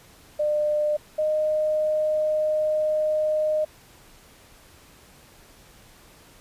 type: tone pair in turn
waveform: sine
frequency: 600 / 615.1 Hz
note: D5 / D#5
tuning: +37 / -20 cents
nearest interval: unison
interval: 43 cents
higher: second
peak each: -20 dBFS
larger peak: neither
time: 0.39-0.97 / 1.18-3.65 s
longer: second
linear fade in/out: 10 ms
effects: pink hiss -52 dBFS RMS until 6.4 s + resampled to 32000 Hz